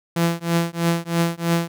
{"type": "tone with tremolo", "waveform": "sawtooth", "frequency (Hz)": 168.8, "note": "E3", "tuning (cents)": 41, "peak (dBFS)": -11, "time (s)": [0.16, 1.68], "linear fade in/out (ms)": 5, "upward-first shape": "triangle", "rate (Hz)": 3.1, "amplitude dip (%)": 100, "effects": []}